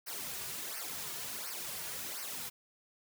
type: noise with flanger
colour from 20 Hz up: white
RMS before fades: -41 dBFS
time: 0.06-2.5 s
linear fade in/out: 20 ms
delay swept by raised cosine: 0.27 to 3.87 ms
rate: 1.4 Hz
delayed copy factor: -0.8
effects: none